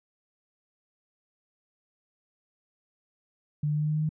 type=tone with pitch steps; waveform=sine; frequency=148.7 / 149.73 / 150.78 / 151.82 / 152.88 / 153.94 / 155.01 Hz; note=D3 / D3 / D3 / D#3 / D#3 / D#3 / D#3; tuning=+22 / +34 / +46 / -42 / -30 / -18 / -6 cents; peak=-24 dBFS; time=3.63-4.092 s; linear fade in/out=5 ms; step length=66 ms; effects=none